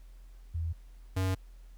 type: tone pair in turn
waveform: sine / square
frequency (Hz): 82.4 / 94.03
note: E2 / F#2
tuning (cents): 0 / +28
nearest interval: major second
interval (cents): 228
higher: second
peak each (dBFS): -30 / -28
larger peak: second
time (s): 0.54-0.73 / 1.16-1.35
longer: neither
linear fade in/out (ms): 10
effects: added 42 Hz sine -48 dBFS peak until 1.77 s + pink hiss -68 dBFS RMS until 1.77 s